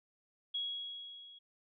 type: tone with level ramp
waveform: sine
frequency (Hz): 3322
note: G#7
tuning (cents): 0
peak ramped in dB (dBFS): -33 to -53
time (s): 0.54-1.39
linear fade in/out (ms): 10
effects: none